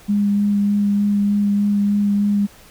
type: tone with vibrato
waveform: sine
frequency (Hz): 203.8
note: G#3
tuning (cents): -32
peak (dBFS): -14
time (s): 0.08-2.47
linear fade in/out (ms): 20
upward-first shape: sine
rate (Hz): 3.3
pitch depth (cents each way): 11
effects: pink hiss -46 dBFS RMS until 2.7 s